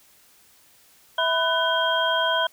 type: tone cluster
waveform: sine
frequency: 653 / 997 / 1503 / 3215 Hz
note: E5 / B5 / F#6 / G7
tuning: -17 / +16 / +27 / +43 cents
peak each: -25 dBFS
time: 1.18-2.47 s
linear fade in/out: 5 ms
effects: white hiss -56 dBFS RMS until 2.52 s